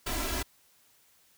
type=noise with comb filter; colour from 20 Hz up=pink; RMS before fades=-32 dBFS; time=0.06-0.43 s; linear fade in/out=10 ms; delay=3 ms; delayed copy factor=+1; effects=white hiss -64 dBFS RMS until 1.37 s